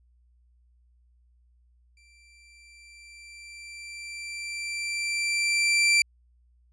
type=tone with exponential growth; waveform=sawtooth; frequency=2349 Hz; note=D7; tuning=in tune; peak=-14 dBFS; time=1.97-6.02 s; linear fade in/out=2 ms; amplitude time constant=880 ms; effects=added 60 Hz sine -59 dBFS peak until 6.72 s + resampled to 22050 Hz